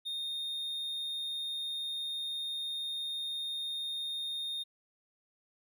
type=tone; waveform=triangle; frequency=3677 Hz; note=A#7; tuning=24 cents flat; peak=-33 dBFS; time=0.05-4.64 s; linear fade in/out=20 ms; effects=none